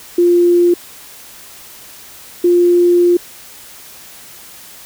sine tone pair in turn, 349.2 / 350.7 Hz, F4 / F4, 0 / +7 cents, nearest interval unison, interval 7 cents, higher second, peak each -7 dBFS, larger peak neither, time 0.18-0.74 / 2.44-3.17 s, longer second, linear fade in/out 5 ms, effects white hiss -37 dBFS RMS until 4.85 s

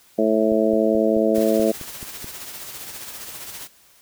harmonic tone, 109.5 Hz, A2, 8 cents flat, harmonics 2 / 3 / 4 / 5 / 6, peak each -22 / -22 / -22 / -22 / -22 dBFS, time 0.18-1.72 s, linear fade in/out 10 ms
click train, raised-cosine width 3 ms, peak -23 dBFS, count 9, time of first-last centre 0.52-2.244 s, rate 4.64 Hz
white noise with tremolo, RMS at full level -34 dBFS, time 1.34-3.68 s, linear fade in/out 20 ms, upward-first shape sine, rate 15 Hz, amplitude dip 40%
effects white hiss -54 dBFS RMS until 4.01 s

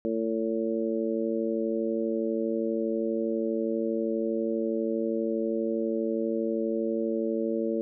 harmonic tone, 112.4 Hz, A2, 37 cents sharp, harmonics 2 / 3 / 4 / 5, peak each -31 / -30 / -31 / -33 dBFS, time 0.05-7.81 s, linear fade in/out 0 ms, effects none

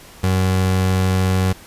30% pulse tone, 93.5 Hz, F#2, 19 cents sharp, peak -12 dBFS, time 0.23-1.53 s, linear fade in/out 10 ms, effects pink hiss -42 dBFS RMS until 1.66 s + resampled to 32000 Hz

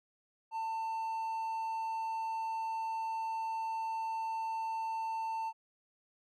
triangle tone, 895 Hz, A5, 29 cents sharp, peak -32 dBFS, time 0.51-5.53 s, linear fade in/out 50 ms, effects none

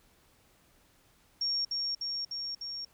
sine tone with echo, 5540 Hz, F8, 15 cents flat, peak -28 dBFS, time 1.41-1.65 s, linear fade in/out 5 ms, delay 300 ms, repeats 4, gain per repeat -2 dB, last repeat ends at 2.85 s, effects pink hiss -65 dBFS RMS until 2.93 s

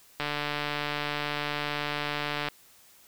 click train, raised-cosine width 0.3 ms, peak -14 dBFS, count 337, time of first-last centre 0.2-2.486 s, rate 147 Hz, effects white hiss -57 dBFS RMS until 3.07 s

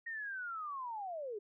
sine linear sweep, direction down, 1874 to 392 Hz, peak -39 dBFS, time 0.06-1.39 s, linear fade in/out 10 ms, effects none

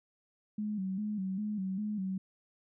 sine tone with vibrato, 200 Hz, G3, 35 cents sharp, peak -32 dBFS, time 0.58-2.18 s, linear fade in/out 5 ms, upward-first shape square, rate 2.5 Hz, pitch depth 93 cents each way, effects none

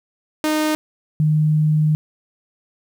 sawtooth / sine tone pair in turn, 307.8 / 153.52 Hz, D#4 / D#3, -19 / -23 cents, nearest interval octave, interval 1204 cents, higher first, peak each -13 dBFS, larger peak neither, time 0.44-0.75 / 1.2-1.95 s, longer second, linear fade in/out 0 ms, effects 9-bit

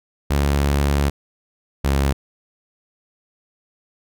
sawtooth tone pair in turn, 71 / 69.06 Hz, C#2 / C#2, +42 / -6 cents, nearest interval unison, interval 48 cents, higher first, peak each -12 dBFS, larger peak neither, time 0.3-1.1 / 1.84-2.13 s, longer first, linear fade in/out 10 ms, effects none

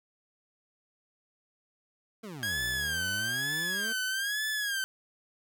25% pulse exponential two-way sweep, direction down then up, 233.1 to 58.27 to 233.1 Hz, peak -36 dBFS, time 2.23-3.93 s, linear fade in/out 10 ms, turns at 2.63 s
sawtooth tone with vibrato, 1620 Hz, G#6, 43 cents flat, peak -26 dBFS, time 2.43-4.84 s, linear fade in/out 0 ms, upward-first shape sine, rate 1.1 Hz, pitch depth 120 cents each way
effects none

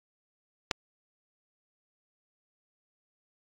click, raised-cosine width 0.2 ms, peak -8 dBFS, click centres 0.712 s, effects AAC 48 kbps

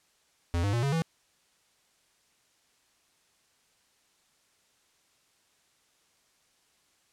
square tone with pitch steps, 85.7 / 100.74 / 118.43 / 139.22 / 163.66 Hz, F2 / G2 / A#2 / C#3 / E3, -32 / +48 / +28 / +8 / -12 cents, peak -26 dBFS, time 0.54-1.02 s, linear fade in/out 0 ms, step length 96 ms, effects white hiss -68 dBFS RMS until 7.12 s + low-pass 9000 Hz 12 dB/octave

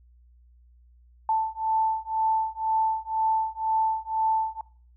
sine beating tone pair, 882 / 884 Hz, A5 / A5, +4 / +8 cents, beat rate 2 Hz, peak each -26 dBFS, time 1.29-4.61 s, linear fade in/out 2 ms, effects noise-tail reverb RT60 0.5 s tail -22 dB re dry + added 60 Hz sine -53 dBFS peak until 4.96 s

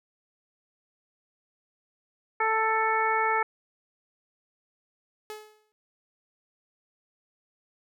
harmonic tone, 441.8 Hz, A4, 7 cents sharp, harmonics 1 / 2 / 3 / 4 / 5, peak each -31 / -26 / -28 / -31 / -31 dBFS, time 2.4-3.43 s, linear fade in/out 5 ms
sawtooth tone with exponential decay, 427.2 Hz, G#4, 49 cents sharp, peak -31 dBFS, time 5.3-5.72 s, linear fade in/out 0 ms, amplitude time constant 90 ms
effects none

